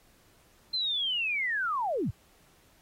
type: linear sweep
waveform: sine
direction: down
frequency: 4161 to 69 Hz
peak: -27 dBFS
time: 0.73-2.11 s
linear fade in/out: 10 ms
effects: pink hiss -63 dBFS RMS until 2.81 s + AAC 48 kbps